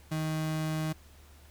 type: tone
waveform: 35% pulse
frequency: 156.9 Hz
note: D#3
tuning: 15 cents sharp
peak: -28 dBFS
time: 0.11-0.93 s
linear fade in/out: 10 ms
effects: added 73 Hz sine -54 dBFS peak until 1.5 s + pink hiss -59 dBFS RMS until 1.5 s